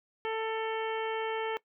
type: harmonic tone with a mistuned harmonic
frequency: 443.8 Hz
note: A4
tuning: 15 cents sharp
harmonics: 1 / 2 / 3 / 4 / 5 / 6 / 7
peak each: -32 / -36 / -42 / -43 / -42 / -48 / -45 dBFS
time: 0.25-1.57 s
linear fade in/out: 0 ms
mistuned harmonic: 6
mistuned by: +33 cents
effects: noise-tail reverb RT60 0.1 s tail -20 dB re dry